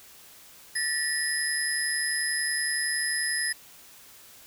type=tone cluster; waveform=sine; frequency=1769 / 1920 / 5060 / 11010 Hz; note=A6 / B6 / D#8 / F9; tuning=+9 / -49 / +28 / -26 cents; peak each=-31 dBFS; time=0.75-3.53 s; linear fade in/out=10 ms; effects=white hiss -51 dBFS RMS until 4.46 s